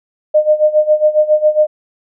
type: tone with tremolo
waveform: sine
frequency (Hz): 610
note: D#5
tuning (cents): -34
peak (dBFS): -5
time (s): 0.34-1.67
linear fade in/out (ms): 10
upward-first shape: sine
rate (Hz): 7.3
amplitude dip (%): 85
effects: none